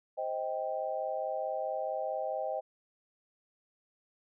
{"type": "chord", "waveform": "sine", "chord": "C minor", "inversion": "none", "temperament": "just", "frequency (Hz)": [523.3, 627.9, 784.9], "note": ["C5", "Eb5", "G5"], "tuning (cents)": [0, 16, 2], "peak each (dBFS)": [-37, -35, -37], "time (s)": [0.17, 2.61], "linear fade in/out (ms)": 20, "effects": []}